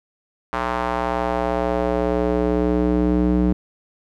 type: tone with band-pass filter sweep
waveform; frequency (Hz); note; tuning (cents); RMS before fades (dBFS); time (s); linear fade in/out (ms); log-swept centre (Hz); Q
square; 61; B1; -21; -20; 0.53-3.53; 0; 1100 to 250; 1.7
effects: none